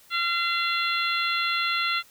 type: harmonic tone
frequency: 685 Hz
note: F5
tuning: 34 cents flat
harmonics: 2 / 3 / 4 / 5 / 6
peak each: -27 / -29 / -30 / -31 / -32 dBFS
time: 0.1-2.03 s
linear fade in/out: 50 ms
effects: white hiss -55 dBFS RMS until 2.1 s